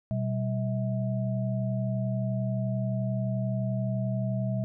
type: tone cluster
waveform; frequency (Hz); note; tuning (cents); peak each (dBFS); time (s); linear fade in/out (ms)
sine; 123 / 194.5 / 643; B2 / G3 / E5; -7 / -13 / -43; -28 / -31 / -36; 0.11-4.64; 0
effects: none